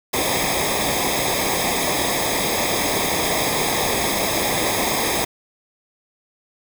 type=noise with comb filter; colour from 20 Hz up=pink; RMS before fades=-21 dBFS; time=0.13-5.25 s; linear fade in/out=10 ms; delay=0.69 ms; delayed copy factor=-0.85; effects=none

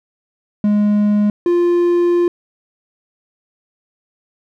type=tone pair in turn; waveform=triangle; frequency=207.8 / 348.7 Hz; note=G#3 / F4; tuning=+1 / -3 cents; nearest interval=major sixth; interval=896 cents; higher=second; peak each=-9 / -9 dBFS; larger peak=neither; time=0.64-1.3 / 1.46-2.28 s; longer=second; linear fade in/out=2 ms; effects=none

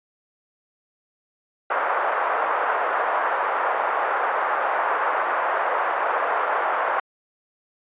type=band-pass noise; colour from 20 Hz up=white; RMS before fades=-23 dBFS; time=1.7-7 s; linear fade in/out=5 ms; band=530 to 1400 Hz; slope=24 dB/octave; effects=resampled to 8000 Hz

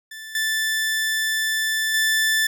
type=tone with level steps; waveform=sawtooth; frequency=1760 Hz; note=A6; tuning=in tune; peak=-31 / -17 / -14 dBFS; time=0.11-2.47 s; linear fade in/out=5 ms; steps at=0.35 / 1.94 s; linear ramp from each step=2 ms; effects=none

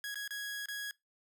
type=tone with dropouts; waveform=sawtooth; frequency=1661.2 Hz; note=G#6; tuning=in tune; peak=-34 dBFS; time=0.04-0.91 s; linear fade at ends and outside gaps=1 ms; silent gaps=0.144-0.156 / 0.277-0.307 / 0.658-0.685 s; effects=noise-tail reverb RT60 0.2 s tail -23 dB re dry

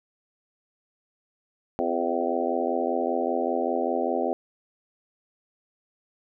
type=harmonic tone with a mistuned harmonic; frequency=85.1 Hz; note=F2; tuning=44 cents flat; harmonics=3 / 4 / 5 / 6 / 7 / 8 / 9; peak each=-31 / -31 / -31 / -31 / -31 / -31 / -31 dBFS; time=1.79-4.33 s; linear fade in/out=0 ms; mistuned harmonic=5; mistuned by=-42 cents; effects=none

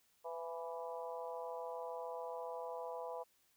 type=harmonic tone with a mistuned harmonic; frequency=166.8 Hz; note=E3; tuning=21 cents sharp; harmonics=3 / 4 / 5 / 6 / 7; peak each=-45 / -47 / -50 / -48 / -59 dBFS; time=0.24-3.24 s; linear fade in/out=20 ms; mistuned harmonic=6; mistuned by=-22 cents; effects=white hiss -74 dBFS RMS until 3.56 s

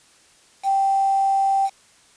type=tone with quantisation; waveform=sine; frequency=782 Hz; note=G5; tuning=4 cents flat; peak=-16 dBFS; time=0.63-1.7 s; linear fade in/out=50 ms; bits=6; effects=white hiss -54 dBFS RMS until 2.16 s + resampled to 22050 Hz

